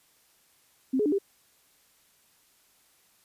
sine tone with pitch steps, 262.2 / 421.1 / 295.5 / 396.3 Hz, C4 / G#4 / D4 / G4, +4 / +24 / +11 / +19 cents, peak -22 dBFS, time 0.93-1.186 s, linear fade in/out 10 ms, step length 64 ms, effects white hiss -64 dBFS RMS until 3.24 s + resampled to 32000 Hz

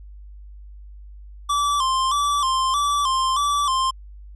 square tone with vibrato, 1102 Hz, C#6, 11 cents flat, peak -19 dBFS, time 1.49-3.91 s, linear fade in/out 10 ms, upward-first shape square, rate 1.6 Hz, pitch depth 83 cents each way, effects added 50 Hz sine -38 dBFS peak until 4.35 s + resampled to 22050 Hz

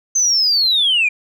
sine linear sweep, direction down, 6272 to 2349 Hz, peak -11 dBFS, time 0.15-1.09 s, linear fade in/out 10 ms, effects tanh soft clip ceiling -8 dBFS

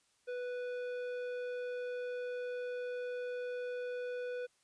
triangle tone with tanh clipping, 493.9 Hz, B4, in tune, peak -39 dBFS, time 0.27-4.47 s, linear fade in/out 20 ms, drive 16 dB, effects white hiss -73 dBFS RMS until 4.63 s + resampled to 22050 Hz

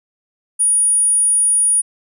sine tone, 9600 Hz, D9, 37 cents sharp, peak -11 dBFS, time 0.59-1.82 s, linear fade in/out 20 ms, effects none

